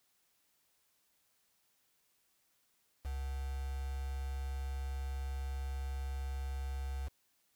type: tone with quantisation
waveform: sine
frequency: 67.5 Hz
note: C#2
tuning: 45 cents flat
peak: -36 dBFS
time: 3.04-7.09 s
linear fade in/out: 20 ms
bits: 8
effects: white hiss -75 dBFS RMS until 7.55 s